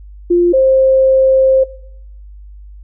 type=tone pair in turn; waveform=sine; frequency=349.2 / 528.5 Hz; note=F4 / C5; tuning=0 / +17 cents; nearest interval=perfect fifth; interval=717 cents; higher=second; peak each=-7 dBFS; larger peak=neither; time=0.3-0.53 / 0.53-1.64 s; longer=second; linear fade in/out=10 ms; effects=noise-tail reverb RT60 0.7 s tail -19 dB re dry + added 50 Hz sine -32 dBFS peak until 2.83 s